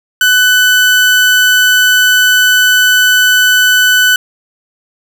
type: tone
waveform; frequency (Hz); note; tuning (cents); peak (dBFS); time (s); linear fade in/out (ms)
30% pulse; 1500; F#6; +23; -3; 0.21-4.16; 2
effects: none